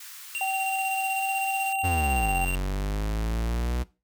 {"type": "high-pass noise", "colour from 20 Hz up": "white", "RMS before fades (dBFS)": -43, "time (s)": [0, 1.73], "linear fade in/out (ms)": 5, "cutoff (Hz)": 1100, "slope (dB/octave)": 24}
{"type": "tone with tremolo", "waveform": "square", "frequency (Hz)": 2761, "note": "F7", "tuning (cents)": -20, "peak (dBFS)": -28, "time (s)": [0.35, 2.55], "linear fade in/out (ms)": 0, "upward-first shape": "square", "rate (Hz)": 16, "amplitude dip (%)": 45}
{"type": "tone with pitch glide", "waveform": "sine", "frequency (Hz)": [767, 774.1], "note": ["G5", "G5"], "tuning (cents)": [-38, -22], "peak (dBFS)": -26, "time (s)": [0.41, 2.45], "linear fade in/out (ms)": 2, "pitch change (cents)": 16, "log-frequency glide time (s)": [1.04, 1.32]}
{"type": "linear two-way sweep", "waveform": "45% pulse", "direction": "down then up", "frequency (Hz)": [93.8, 44.06, 61.6], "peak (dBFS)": -25, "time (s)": [1.83, 3.84], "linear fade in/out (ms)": 20, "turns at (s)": 2.36}
{"effects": ["noise-tail reverb RT60 0.3 s tail -20 dB re dry"]}